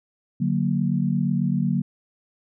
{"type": "chord", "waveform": "sine", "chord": "D augmented", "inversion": "none", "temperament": "equal", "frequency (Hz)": [146.83, 185, 233.1], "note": ["D3", "F#3", "A#3"], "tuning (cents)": [0, 0, 0], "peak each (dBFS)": [-24, -23, -25], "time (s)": [0.4, 1.82], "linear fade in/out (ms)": 10, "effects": []}